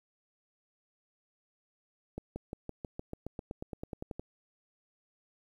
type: accelerating click train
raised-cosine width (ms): 2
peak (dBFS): -25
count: 17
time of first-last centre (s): 2.18-4.196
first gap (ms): 180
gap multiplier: 0.95
effects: 10-bit